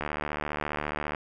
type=click train; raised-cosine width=0.5 ms; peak=-15 dBFS; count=86; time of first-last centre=0.01-1.148 s; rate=74.7 Hz; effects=none